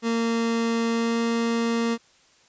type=tone with pitch glide; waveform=30% pulse; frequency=230 to 231.5 Hz; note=A#3 to A#3; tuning=-23 to -12 cents; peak=-19 dBFS; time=0.02-1.98 s; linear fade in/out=50 ms; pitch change=+11 cents; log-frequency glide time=0.9-1.2 s; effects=white hiss -58 dBFS RMS until 2.48 s + resampled to 16000 Hz